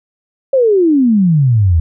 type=exponential sweep; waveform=sine; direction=down; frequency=554.4 to 77.78 Hz; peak=-7 dBFS; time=0.53-1.8 s; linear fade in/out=5 ms; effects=none